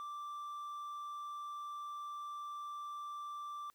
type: tone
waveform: triangle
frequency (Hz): 1174.7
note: D6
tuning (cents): 0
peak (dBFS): -40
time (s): 0-3.7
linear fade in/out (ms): 0
effects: white hiss -75 dBFS RMS until 3.74 s